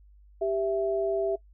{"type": "tone pair together", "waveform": "sine", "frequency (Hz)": [393, 661], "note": ["G4", "E5"], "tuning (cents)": [4, 5], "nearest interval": "major sixth", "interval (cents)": 901, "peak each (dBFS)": -27, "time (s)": [0.41, 1.36], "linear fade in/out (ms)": 10, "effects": ["noise-tail reverb RT60 0.1 s tail -21 dB re dry", "added 50 Hz sine -52 dBFS peak until 1.53 s"]}